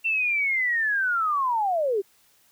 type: linear sweep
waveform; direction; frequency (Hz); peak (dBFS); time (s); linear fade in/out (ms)
sine; down; 2709 to 370; -21; 0.04-2.02; 20
effects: white hiss -61 dBFS RMS until 2.51 s